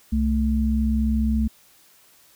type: tone pair together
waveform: sine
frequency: 65.41 / 220 Hz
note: C2 / A3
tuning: 0 / 0 cents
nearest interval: octave + major sixth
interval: 2100 cents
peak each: -21 dBFS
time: 0.12-1.48 s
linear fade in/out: 10 ms
effects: white hiss -55 dBFS RMS until 2.35 s